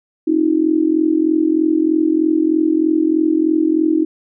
sine tone with amplitude modulation, 317.1 Hz, D#4, 33 cents sharp, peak -8 dBFS, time 0.27-4.05 s, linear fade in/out 10 ms, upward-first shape sine, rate 43.2 Hz, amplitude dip 85%, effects none

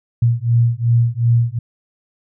sine beating tone pair, 116.54 / 119.24 Hz, A#2 / A#2, 0 / +40 cents, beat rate 2.7 Hz, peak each -15 dBFS, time 0.22-1.59 s, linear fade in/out 5 ms, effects none

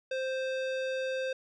square tone with low-pass filter, 523.3 Hz, C5, in tune, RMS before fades -33 dBFS, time 0.11-1.33 s, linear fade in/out 5 ms, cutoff 3800 Hz, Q 1.1, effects none

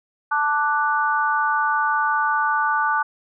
sine chord, D major, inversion second, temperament equal, 880 / 1174.7 / 1480 Hz, A5 / D6 / F#6, 0 / 0 / 0 cents, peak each -22 dBFS, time 0.31-3.03 s, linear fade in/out 10 ms, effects none

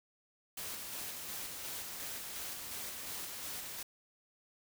white noise with tremolo, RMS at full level -42 dBFS, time 0.57-3.83 s, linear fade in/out 5 ms, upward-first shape square, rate 2.8 Hz, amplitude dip 25%, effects none

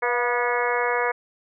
harmonic tone with a mistuned harmonic, 242.9 Hz, B3, 29 cents flat, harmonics 2 / 3 / 4 / 5 / 6 / 7 / 8 / 9, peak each -25 / -30 / -27 / -30 / -32 / -29 / -33 / -30 dBFS, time 0.02-1.12 s, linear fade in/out 10 ms, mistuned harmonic 3, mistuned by -36 cents, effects none

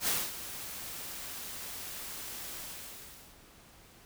white noise with ADSR envelope, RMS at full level -29 dBFS, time 0-3.39 s, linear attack 78 ms, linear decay 230 ms, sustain -13 dB, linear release 830 ms, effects pink hiss -57 dBFS RMS until 4.05 s

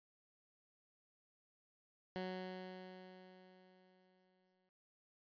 15% pulse tone with exponential decay, 185 Hz, F#3, in tune, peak -34 dBFS, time 2.16-4.69 s, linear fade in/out 0 ms, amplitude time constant 550 ms, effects resampled to 11025 Hz

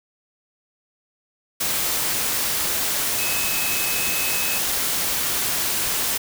sine tone in noise, 2570 Hz, E7, 45 cents flat, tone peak -28 dBFS, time 3.18-4.59 s, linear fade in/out 10 ms, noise white, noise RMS -23 dBFS, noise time 1.6-6.18 s, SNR -8 dB, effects none

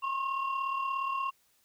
sine tone cluster, 1046 / 1083 / 2760 Hz, C6 / C#6 / F7, -1 / -41 / -21 cents, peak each -37 / -30 / -39 dBFS, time 0.02-1.31 s, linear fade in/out 20 ms, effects tanh soft clip ceiling -23 dBFS + white hiss -69 dBFS RMS until 1.64 s

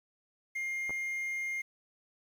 triangle tone, 2120 Hz, C7, 22 cents sharp, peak -31 dBFS, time 0.55-1.62 s, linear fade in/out 10 ms
clicks, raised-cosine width 1 ms, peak -30 / -32 dBFS, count 2, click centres 0.895 / 0.906 s
effects 10-bit

